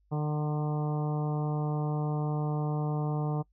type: harmonic tone with a mistuned harmonic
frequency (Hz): 150.2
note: D3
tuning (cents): +39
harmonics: 1 / 2 / 3 / 4 / 5 / 6 / 7 / 8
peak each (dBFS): -28 / -38 / -38 / -44 / -40 / -45 / -46 / -50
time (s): 0.11-3.43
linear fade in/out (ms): 20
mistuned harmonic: 6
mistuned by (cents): +20
effects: noise-tail reverb RT60 0.1 s tail -24 dB re dry + added 50 Hz sine -65 dBFS peak until 3.52 s